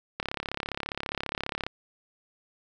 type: click train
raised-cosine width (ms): 0.3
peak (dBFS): -14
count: 52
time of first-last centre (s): 0.2-1.666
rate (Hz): 34.8
effects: none